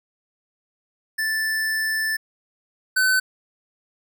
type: tone pair in turn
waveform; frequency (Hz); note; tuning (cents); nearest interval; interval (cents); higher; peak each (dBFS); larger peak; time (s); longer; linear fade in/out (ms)
square; 1760 / 1517.5; A6 / F#6; 0 / +43; minor third; 257; first; -22 / -17; second; 1.18-2.17 / 2.96-3.2; first; 10
effects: none